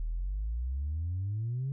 sine exponential sweep, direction up, 38.06 to 139.8 Hz, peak -29 dBFS, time 0-1.72 s, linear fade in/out 0 ms, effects tanh soft clip ceiling -27 dBFS

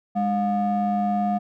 triangle ring-modulated tone, 254 Hz, B3, 49 cents sharp, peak -15 dBFS, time 0.15-1.39 s, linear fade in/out 20 ms, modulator 459 Hz, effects none

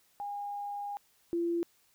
sine tone pair in turn, 814 / 340.9 Hz, G#5 / F4, -35 / -42 cents, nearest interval octave + minor third, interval 1507 cents, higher first, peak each -35 / -28 dBFS, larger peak second, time 0.2-0.97 / 1.33-1.63 s, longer first, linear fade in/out 0 ms, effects white hiss -68 dBFS RMS until 1.94 s

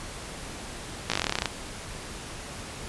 slowing click train, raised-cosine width 0.2 ms, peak -7 dBFS, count 15, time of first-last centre 1.1-1.457 s, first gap 17 ms, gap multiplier 1.06, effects pink hiss -39 dBFS RMS until 2.88 s + resampled to 24000 Hz

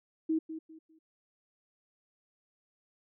sine tone with echo, 319 Hz, D#4, 43 cents sharp, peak -26 dBFS, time 0.29-0.39 s, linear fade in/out 10 ms, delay 200 ms, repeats 3, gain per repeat -11 dB, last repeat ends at 0.99 s, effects none

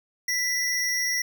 square tone pair together, 1982 / 5606 Hz, B6 / F8, +6 / +6 cents, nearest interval octave + tritone, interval 1800 cents, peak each -27 dBFS, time 0.28-1.22 s, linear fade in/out 5 ms, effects none

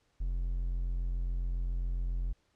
triangle tone, 43.65 Hz, F1, in tune, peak -28 dBFS, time 0.2-2.33 s, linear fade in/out 10 ms, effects pink hiss -73 dBFS RMS until 2.55 s + low-pass 7000 Hz 12 dB/octave

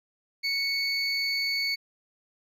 triangle tone pair together, 2217 / 4478 Hz, C#7 / C#8, 0 / +17 cents, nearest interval octave, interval 1217 cents, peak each -27 dBFS, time 0.43-1.76 s, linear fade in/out 20 ms, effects none

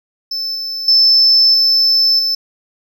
triangle tone with level steps, 5274 Hz, E8, in tune, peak -17 / -19 / -4 / -7 / -12 dBFS, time 0.31-2.35 s, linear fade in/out 5 ms, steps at 0.55 / 0.88 / 1.54 / 2.19 s, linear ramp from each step 2 ms, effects tanh soft clip ceiling -4 dBFS

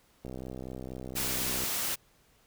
click train, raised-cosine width 2 ms, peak -27 dBFS, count 90, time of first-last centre 0.25-1.636 s, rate 64.2 Hz
white noise, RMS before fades -32 dBFS, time 1.15-1.96 s, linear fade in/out 20 ms
effects pink hiss -65 dBFS RMS until 2.46 s

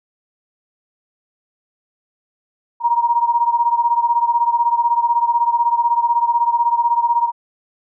sine beating tone pair, 940 / 956 Hz, A#5 / A#5, +14 / +43 cents, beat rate 16 Hz, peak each -15 / -18 dBFS, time 2.8-7.32 s, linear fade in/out 50 ms, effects none

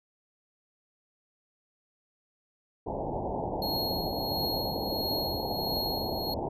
white low-pass noise, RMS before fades -33 dBFS, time 2.86-6.49 s, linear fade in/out 10 ms, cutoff 910 Hz, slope 96 dB/octave
square tone with tremolo, 4294 Hz, C8, 44 cents sharp, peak -30 dBFS, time 3.62-6.34 s, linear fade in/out 2 ms, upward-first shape triangle, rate 1.5 Hz, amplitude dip 65%
effects none

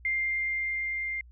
sine tone with level ramp, 2103 Hz, C7, 8 cents sharp, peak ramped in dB -25 to -30 dBFS, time 0.05-1.21 s, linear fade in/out 2 ms, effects added 60 Hz sine -49 dBFS peak until 1.31 s

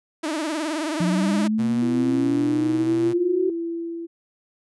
sawtooth tone with vibrato, 310.1 Hz, D#4, 6 cents flat, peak -20 dBFS, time 0.23-1.48 s, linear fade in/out 10 ms, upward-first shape triangle, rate 19 Hz, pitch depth 140 cents each way
sine linear sweep, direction up, 173.3 to 377.7 Hz, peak -19 dBFS, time 1-3.5 s, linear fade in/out 5 ms
sawtooth tone, 123.47 Hz, B2, in tune, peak -26 dBFS, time 1.58-3.14 s, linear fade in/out 20 ms
sine tone with tremolo, 335.6 Hz, E4, 31 cents sharp, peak -24 dBFS, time 1.81-4.07 s, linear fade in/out 20 ms, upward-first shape sine, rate 0.74 Hz, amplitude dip 50%
effects resampled to 24000 Hz

